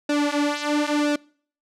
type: tone with flanger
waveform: sawtooth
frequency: 293.7 Hz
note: D4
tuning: in tune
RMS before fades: -22 dBFS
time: 0.09-1.16 s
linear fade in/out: 5 ms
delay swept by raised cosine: 0.93 to 6.73 ms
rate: 0.99 Hz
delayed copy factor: -0.9
effects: noise-tail reverb RT60 0.5 s tail -25 dB re dry + low-pass 7000 Hz 12 dB/octave